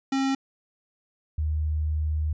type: tone pair in turn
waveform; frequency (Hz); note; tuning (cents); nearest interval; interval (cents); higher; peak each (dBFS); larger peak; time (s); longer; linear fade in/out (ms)
square / sine; 269.5 / 76.9; C#4 / D#2; -49 / -20; octave + minor seventh; 2171; first; -23; neither; 0.12-0.35 / 1.38-2.33; second; 5
effects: resampled to 16000 Hz